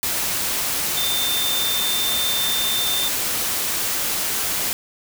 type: tone in noise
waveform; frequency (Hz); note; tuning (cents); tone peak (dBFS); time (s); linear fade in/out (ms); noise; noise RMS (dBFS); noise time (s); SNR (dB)
sine; 3584; A7; +31; -22; 0.97-3.08; 0; white; -23; 0.03-4.73; -2
effects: none